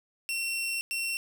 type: tone bursts at uneven times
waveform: sawtooth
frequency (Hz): 2719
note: F7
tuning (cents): -47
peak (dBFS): -26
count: 2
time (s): 0.29-0.81 / 0.91-1.17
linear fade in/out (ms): 0
effects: none